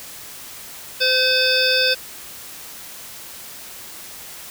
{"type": "harmonic tone with a mistuned harmonic", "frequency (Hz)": 514, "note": "C5", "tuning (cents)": -31, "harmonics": [1, 3, 5, 7, 9, 10], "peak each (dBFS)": [-22, -22, -22, -22, -22, -22], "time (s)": [1, 1.95], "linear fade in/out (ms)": 20, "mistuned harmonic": 7, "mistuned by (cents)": -17, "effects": ["white hiss -37 dBFS RMS until 4.5 s"]}